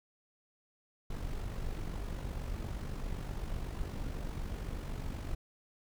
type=noise with amplitude modulation; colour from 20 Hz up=brown; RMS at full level=-36 dBFS; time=1.1-5.35 s; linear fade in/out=5 ms; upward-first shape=sine; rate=48 Hz; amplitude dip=50%; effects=none